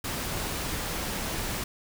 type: noise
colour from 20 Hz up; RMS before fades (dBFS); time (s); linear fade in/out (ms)
pink; -32; 0.04-1.64; 5
effects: none